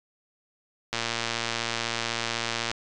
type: click train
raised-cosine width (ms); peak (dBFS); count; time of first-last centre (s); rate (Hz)
0.2; -10; 208; 0.93-2.714; 116
effects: resampled to 24000 Hz

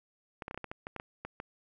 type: clicks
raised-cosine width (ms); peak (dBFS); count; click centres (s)
0.5; -24; 12; 0.422 / 0.481 / 0.511 / 0.545 / 0.576 / 0.643 / 0.715 / 0.869 / 0.963 / 0.999 / 1.25 / 1.401
effects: none

